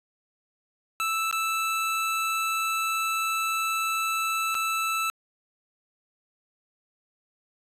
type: tone with dropouts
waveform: 25% pulse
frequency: 1318.5 Hz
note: E6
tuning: in tune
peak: -21 dBFS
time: 1-5.1 s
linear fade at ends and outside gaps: 0 ms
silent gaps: 1.312-1.327 / 4.545-4.551 s
effects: resampled to 32000 Hz